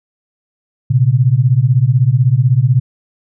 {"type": "beating tone pair", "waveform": "sine", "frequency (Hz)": [118.5, 134.5], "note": ["A#2", "C3"], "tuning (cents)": [29, 48], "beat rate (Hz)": 16, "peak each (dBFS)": -11, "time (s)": [0.9, 2.8], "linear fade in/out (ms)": 10, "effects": []}